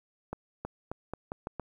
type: accelerating click train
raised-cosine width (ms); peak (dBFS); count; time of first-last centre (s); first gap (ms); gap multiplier
1; -21; 7; 0.33-1.597; 320; 0.83
effects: 10-bit